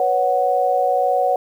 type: chord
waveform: sine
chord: B suspended second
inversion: none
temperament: just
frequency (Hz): 493.9 / 555.6 / 740.8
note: B4 / C#5 / F#5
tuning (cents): 0 / +4 / +2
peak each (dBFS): -22 / -20 / -17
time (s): 0-1.36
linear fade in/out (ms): 2
effects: 8-bit